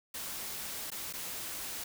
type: noise with dropouts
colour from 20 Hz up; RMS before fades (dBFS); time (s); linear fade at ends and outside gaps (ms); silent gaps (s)
white; -40; 0.14-1.84; 5; 0.904-0.916 / 1.127-1.135
effects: none